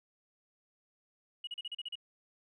sine tone bursts, 2903 Hz, F#7, 34 cents flat, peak -36 dBFS, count 8, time 1.44-1.955 s, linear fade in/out 5 ms, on 32 ms, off 37 ms, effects tanh soft clip ceiling -33 dBFS

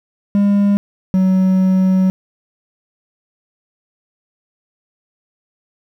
triangle tone pair in turn, 201.9 / 187.63 Hz, G#3 / F#3, -49 / +24 cents, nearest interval minor second, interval 127 cents, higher first, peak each -8 dBFS, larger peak neither, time 0.35-0.77 / 1.14-2.1 s, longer second, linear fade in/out 0 ms, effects 8-bit

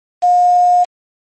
sine tone with quantisation, 714 Hz, F5, 38 cents sharp, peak -7 dBFS, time 0.22-0.85 s, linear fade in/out 20 ms, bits 5, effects MP3 32 kbps

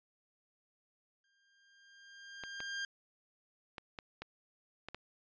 sawtooth tone with exponential growth, 1600 Hz, G6, 35 cents sharp, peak -32 dBFS, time 1.24-2.85 s, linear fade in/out 2 ms, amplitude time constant 350 ms
clicks, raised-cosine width 0.3 ms, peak -27 dBFS, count 7, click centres 2.437 / 2.604 / 3.782 / 3.988 / 4.22 / 4.886 / 4.946 s
effects resampled to 16000 Hz

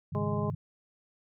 sine chord, Ab suspended fourth, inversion none, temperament equal with one note detuned, 103.83 / 136.76 / 155.56 Hz, Ab2 / Db3 / Eb3, 0 / -23 / 0 cents, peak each -35 dBFS, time 0.12-0.55 s, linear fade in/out 10 ms
harmonic tone, 207.2 Hz, G#3, 4 cents flat, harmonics 1 / 2 / 3 / 4 / 5, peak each -34 / -35 / -38 / -43 / -38 dBFS, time 0.15-0.5 s, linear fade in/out 0 ms
effects none

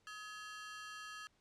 sawtooth ring-modulated tone, 1480 Hz, F#6, in tune, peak -40 dBFS, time 0.07-1.27 s, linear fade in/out 0 ms, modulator 212 Hz, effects pink hiss -75 dBFS RMS until 1.4 s + low-pass 7000 Hz 12 dB/octave

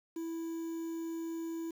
triangle tone with quantisation, 329.6 Hz, E4, in tune, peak -34 dBFS, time 0.16-1.71 s, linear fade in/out 5 ms, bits 9, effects none

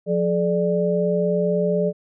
sine tone cluster, 178.2 / 428 / 592 Hz, F3 / A4 / D5, +35 / -48 / +14 cents, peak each -22 dBFS, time 0.06-1.93 s, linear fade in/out 50 ms, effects none

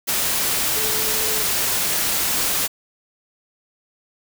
sine tone in noise, 434.3 Hz, A4, 23 cents flat, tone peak -31 dBFS, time 0.75-1.44 s, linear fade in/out 20 ms, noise white, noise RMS -21 dBFS, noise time 0.07-2.68 s, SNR -13 dB, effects none

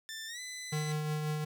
15% pulse tone with pitch glide, 1777 to 2006 Hz, A6 to B6, +17 to +26 cents, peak -34 dBFS, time 0.09-0.92 s, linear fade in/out 0 ms, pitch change +209 cents, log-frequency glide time 0.27-0.4 s
square tone with tremolo, 152.4 Hz, D#3, 36 cents flat, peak -31 dBFS, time 0.72-1.45 s, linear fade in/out 10 ms, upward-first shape triangle, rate 5.6 Hz, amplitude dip 35%
effects none

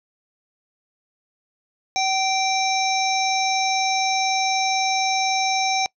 harmonic tone with a mistuned harmonic, 782 Hz, G5, 4 cents flat, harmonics 1 / 3 / 5 / 7 / 8, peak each -21 / -26 / -28 / -29 / -30 dBFS, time 1.96-5.86 s, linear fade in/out 0 ms, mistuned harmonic 1, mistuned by -38 cents, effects noise-tail reverb RT60 0.1 s tail -24 dB re dry

